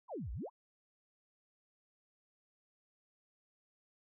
sine exponential two-way sweep, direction down then up, 1108.7 to 49.18 to 1108.7 Hz, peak -39 dBFS, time 0.08-0.5 s, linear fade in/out 50 ms, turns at 0.32 s, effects none

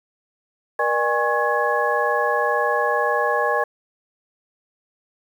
sine tone cluster, 477.1 / 599 / 817 / 1091 / 1684 Hz, A#4 / D5 / G#5 / C#6 / G#6, +40 / +34 / -29 / -28 / +24 cents, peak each -24 dBFS, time 0.79-3.64 s, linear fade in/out 5 ms, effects 8-bit

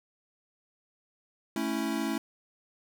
square chord, A major, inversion none, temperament equal, 220 / 277.2 / 329.6 Hz, A3 / C#4 / E4, 0 / 0 / 0 cents, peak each -34 dBFS, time 1.56-2.18 s, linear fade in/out 2 ms, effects none

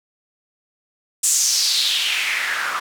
white noise with band-pass filter sweep, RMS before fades -20 dBFS, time 1.23-2.8 s, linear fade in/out 10 ms, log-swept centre 8000 to 1200 Hz, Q 3.7, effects none

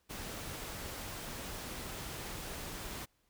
pink noise, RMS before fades -43 dBFS, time 0.09-3.06 s, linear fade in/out 20 ms, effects pink hiss -75 dBFS RMS until 3.29 s

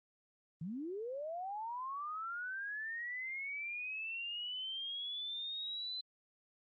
sine linear sweep, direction up, 147.6 to 4062 Hz, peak -39 dBFS, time 0.61-6.01 s, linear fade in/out 5 ms, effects Opus 24 kbps

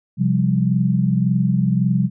sine chord, C suspended fourth, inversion none, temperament just, 130.81 / 174.42 / 196.22 Hz, C3 / F3 / G3, 0 / -2 / +2 cents, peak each -19 dBFS, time 0.17-2.1 s, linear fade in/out 50 ms, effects none

